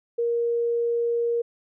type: tone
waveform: sine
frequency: 470 Hz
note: A#4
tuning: 14 cents sharp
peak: -21 dBFS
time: 0.18-1.42 s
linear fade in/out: 10 ms
effects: none